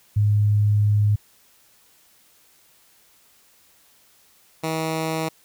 sine / 10% pulse tone pair in turn, 104.2 / 160.05 Hz, G#2 / D#3, +6 / +49 cents, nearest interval perfect fifth, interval 743 cents, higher second, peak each -15 dBFS, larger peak neither, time 0.16-1.16 / 4.63-5.29 s, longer first, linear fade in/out 10 ms, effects white hiss -57 dBFS RMS until 5.44 s

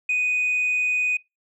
sine tone, 2489 Hz, D#7, in tune, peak -18 dBFS, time 0.09-1.17 s, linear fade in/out 5 ms, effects noise-tail reverb RT60 0.2 s tail -23 dB re dry + tanh soft clip ceiling -17 dBFS

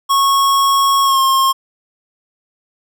square tone with pitch glide, 1100 to 1071.8 Hz, C#6 to C6, -14 to +41 cents, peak -11 dBFS, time 0.09-1.53 s, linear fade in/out 20 ms, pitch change -45 cents, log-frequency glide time 1.03-1.19 s, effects none

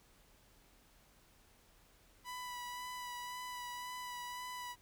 sawtooth tone with vibrato, 987.8 Hz, B5, in tune, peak -39 dBFS, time 2.24-4.76 s, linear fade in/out 50 ms, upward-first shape sine, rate 1.9 Hz, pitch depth 18 cents each way, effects added 40 Hz sine -70 dBFS peak until 4.81 s + pink hiss -67 dBFS RMS until 4.81 s

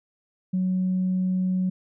sine tone, 185 Hz, F#3, in tune, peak -20 dBFS, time 0.53-1.7 s, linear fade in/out 10 ms, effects tanh soft clip ceiling -17 dBFS

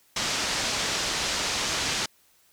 white low-pass noise, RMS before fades -28 dBFS, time 0.16-2.06 s, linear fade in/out 5 ms, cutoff 6600 Hz, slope 24 dB/octave, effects white hiss -62 dBFS RMS until 2.52 s

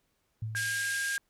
sine tone with exponential decay, 110 Hz, A2, in tune, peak -30 dBFS, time 0.42-1.11 s, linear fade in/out 5 ms, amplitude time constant 150 ms
white band-pass noise, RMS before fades -38 dBFS, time 0.55-1.18 s, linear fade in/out 20 ms, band 2000 to 11000 Hz, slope 48 dB/octave
sine tone, 1615 Hz, G#6, 49 cents flat, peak -30 dBFS, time 0.55-1.18 s, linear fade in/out 0 ms
effects pink hiss -75 dBFS RMS until 1.29 s

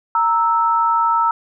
sine tone pair together, 927 / 1314.2 Hz, A#5 / E6, -10 / -6 cents, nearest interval tritone, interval 604 cents, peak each -16 dBFS, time 0.15-1.31 s, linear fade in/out 2 ms, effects none

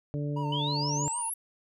harmonic tone, 145.8 Hz, D3, 12 cents flat, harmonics 1 / 2 / 3 / 4, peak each -30 / -36 / -40 / -42 dBFS, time 0.14-1.08 s, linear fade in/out 0 ms
triangle tone with vibrato, 937 Hz, A#5, 9 cents sharp, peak -32 dBFS, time 0.36-1.3 s, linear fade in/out 10 ms, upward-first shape sine, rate 6.4 Hz, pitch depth 68 cents each way
sine exponential sweep, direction up, 2948 to 11460 Hz, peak -31 dBFS, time 0.52-1.34 s, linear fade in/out 5 ms
effects none

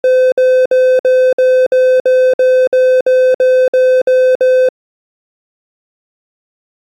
triangle tone bursts, 512 Hz, C5, 38 cents flat, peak -4 dBFS, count 14, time 0.04-4.688 s, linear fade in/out 2 ms, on 280 ms, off 56 ms, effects AAC 64 kbps

